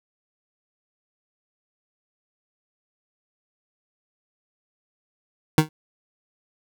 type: tone with exponential decay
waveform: 25% pulse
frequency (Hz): 155.56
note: D#3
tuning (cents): 0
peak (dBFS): -6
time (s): 5.58-5.69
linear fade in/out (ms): 2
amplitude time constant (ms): 22
effects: none